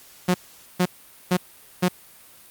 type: tone bursts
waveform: sawtooth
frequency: 180.6 Hz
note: F#3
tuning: 42 cents flat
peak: -13 dBFS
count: 4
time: 0.28-1.886 s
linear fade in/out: 10 ms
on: 64 ms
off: 450 ms
effects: white hiss -49 dBFS RMS until 2.5 s + Opus 48 kbps